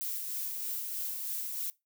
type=noise with tremolo; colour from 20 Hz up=violet; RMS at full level=-35 dBFS; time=0.01-1.7 s; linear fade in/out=0 ms; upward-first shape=sine; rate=3.2 Hz; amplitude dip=30%; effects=noise-tail reverb RT60 0.2 s tail -21 dB re dry